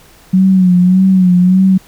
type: tone with vibrato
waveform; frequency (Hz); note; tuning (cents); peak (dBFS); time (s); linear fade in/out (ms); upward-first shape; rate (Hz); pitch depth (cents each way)
sine; 184.4; F#3; -6; -5; 0.33-1.78; 10; sine; 1.7; 58
effects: pink hiss -43 dBFS RMS until 1.87 s